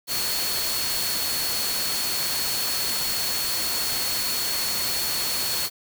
sine tone in noise, 4370 Hz, C#8, 26 cents flat, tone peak -28 dBFS, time 0.07-5.7 s, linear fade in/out 50 ms, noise white, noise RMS -27 dBFS, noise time 0.07-5.7 s, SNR -4 dB, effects none

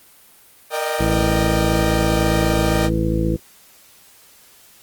sawtooth chord, Eb major seventh, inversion second, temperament equal with one note detuned, 466.2 / 598.6 / 622.3 / 784 Hz, Bb4 / D5 / Eb5 / G5, 0 / +33 / 0 / 0 cents, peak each -22 dBFS, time 0.7-2.9 s, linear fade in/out 50 ms
harmonic tone, 54.9 Hz, A1, 3 cents flat, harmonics 1 / 2 / 3 / 4 / 5 / 6 / 8 / 9, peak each -22 / -24 / -23 / -26 / -34 / -22 / -34 / -27 dBFS, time 0.99-3.37 s, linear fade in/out 20 ms
effects white hiss -49 dBFS RMS until 4.82 s + Opus 32 kbps

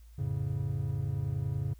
triangle chord, F augmented, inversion none, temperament equal with one note detuned, 87.31 / 108.17 / 138.59 Hz, F2 / A2 / C#3, 0 / -29 / 0 cents, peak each -35 / -32 / -31 dBFS, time 0.18-1.74 s, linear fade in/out 10 ms, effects added 56 Hz sine -50 dBFS peak until 1.79 s + white hiss -68 dBFS RMS until 1.79 s

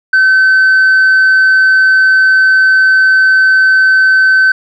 sine tone with tanh clipping, 1532 Hz, G6, 40 cents flat, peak -5 dBFS, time 0.13-4.52 s, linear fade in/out 5 ms, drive 1 dB, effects none

